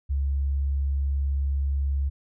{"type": "tone", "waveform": "sine", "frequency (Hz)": 69.3, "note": "C#2", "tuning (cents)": 0, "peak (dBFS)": -22, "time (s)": [0.09, 2.1], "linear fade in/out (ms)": 20, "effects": []}